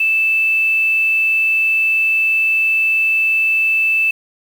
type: tone with quantisation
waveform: sine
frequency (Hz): 2637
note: E7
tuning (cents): 0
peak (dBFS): -12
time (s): 0-4.11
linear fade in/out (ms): 5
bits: 6
effects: none